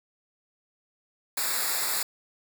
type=noise with comb filter; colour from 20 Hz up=white; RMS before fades=-28 dBFS; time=1.37-2.03 s; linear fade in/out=5 ms; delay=0.33 ms; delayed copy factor=-0.85; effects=none